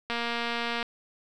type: click train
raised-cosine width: 0.3 ms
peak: -15 dBFS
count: 172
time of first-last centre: 0.1-0.828 s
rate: 235 Hz
effects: none